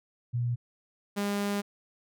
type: tone pair in turn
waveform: sine / sawtooth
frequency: 120.5 / 202.7 Hz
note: B2 / G#3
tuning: -42 / -42 cents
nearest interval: major sixth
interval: 900 cents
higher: second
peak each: -26 / -24 dBFS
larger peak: second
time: 0.33-0.56 / 1.16-1.62 s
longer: second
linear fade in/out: 20 ms
effects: none